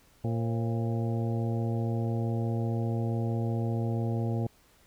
harmonic tone with a mistuned harmonic, 115.3 Hz, A#2, 19 cents flat, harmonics 1 / 2 / 3 / 4 / 5 / 6 / 7, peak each -28 / -34 / -38 / -40 / -42 / -44 / -45 dBFS, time 0.24-4.47 s, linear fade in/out 5 ms, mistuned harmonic 5, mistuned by -91 cents, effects pink hiss -62 dBFS RMS until 4.86 s

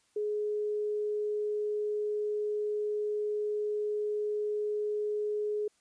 sine tone, 420 Hz, G#4, 19 cents sharp, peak -29 dBFS, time 0.16-5.68 s, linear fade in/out 5 ms, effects white hiss -70 dBFS RMS until 5.8 s + resampled to 22050 Hz

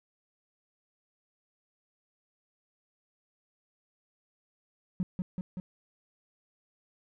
triangle tone with echo, 183.3 Hz, F#3, 16 cents flat, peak -23 dBFS, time 5-5.03 s, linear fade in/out 0 ms, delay 190 ms, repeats 3, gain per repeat -3 dB, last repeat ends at 5.6 s, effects tanh soft clip ceiling -24 dBFS

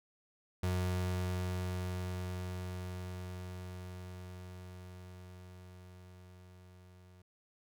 35% pulse tone with level ramp, 91 Hz, F#2, 28 cents flat, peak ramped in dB -29 to -55 dBFS, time 0.63-7.22 s, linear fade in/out 5 ms, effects none

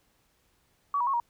sine tone with pitch steps, 1137 / 965 / 1092 / 947 Hz, C#6 / B5 / C#6 / A#5, +44 / -40 / -26 / +27 cents, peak -24 dBFS, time 0.94-1.2 s, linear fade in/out 2 ms, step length 65 ms, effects pink hiss -69 dBFS RMS until 1.29 s

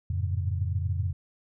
sine tone cluster, 88.7 / 102.1 / 109.7 / 138.6 Hz, F2 / G#2 / A2 / C#3, +27 / -29 / -5 / 0 cents, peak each -27 / -35 / -33 / -36 dBFS, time 0.1-1.13 s, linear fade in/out 5 ms, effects none

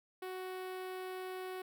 sawtooth tone with notch filter, 371.5 Hz, F#4, 7 cents sharp, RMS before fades -43 dBFS, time 0.22-1.62 s, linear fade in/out 5 ms, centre 6500 Hz, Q 0.85, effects none

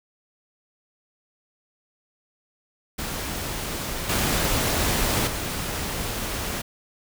pink noise with level steps, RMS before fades -30 / -23 / -29 dBFS, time 2.98-6.62 s, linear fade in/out 10 ms, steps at 4.09 / 5.27 s, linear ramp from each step 5 ms, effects none

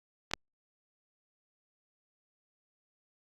clicks, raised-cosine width 0.2 ms, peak -23 / -10 dBFS, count 2, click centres 0.313 / 0.336 s, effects Opus 48 kbps

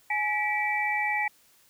sine tone cluster, 839 / 1947 / 2315 Hz, G#5 / B6 / D7, +17 / -25 / -25 cents, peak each -29 dBFS, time 0.1-1.28 s, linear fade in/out 5 ms, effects white hiss -61 dBFS RMS until 1.69 s

